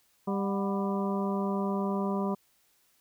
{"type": "harmonic tone with a mistuned harmonic", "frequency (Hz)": 197.9, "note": "G3", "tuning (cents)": 17, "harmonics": [1, 2, 3, 4, 5, 6], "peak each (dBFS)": [-29, -34, -38, -40, -37, -42], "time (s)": [0.27, 2.35], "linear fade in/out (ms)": 10, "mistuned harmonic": 4, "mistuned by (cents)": -110, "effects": ["white hiss -68 dBFS RMS until 3 s"]}